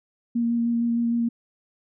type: tone with vibrato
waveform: sine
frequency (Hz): 234.4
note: A#3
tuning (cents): +10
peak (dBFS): -20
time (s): 0.35-1.29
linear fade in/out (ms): 10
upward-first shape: square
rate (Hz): 6.5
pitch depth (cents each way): 10
effects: none